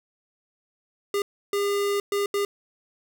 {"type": "tone bursts at uneven times", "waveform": "square", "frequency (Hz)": 404, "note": "G#4", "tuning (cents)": -48, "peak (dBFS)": -23, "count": 4, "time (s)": [[1.14, 1.22], [1.53, 2], [2.12, 2.26], [2.34, 2.45]], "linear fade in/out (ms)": 2, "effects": []}